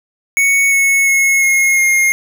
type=tone with pitch steps; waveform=square; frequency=2221 / 2199 / 2178 / 2157 / 2135 Hz; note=C#7 / C#7 / C#7 / C#7 / C7; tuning=+3 / -14 / -31 / -48 / +34 cents; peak=-10 dBFS; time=0.37-2.12 s; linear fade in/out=0 ms; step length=350 ms; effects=none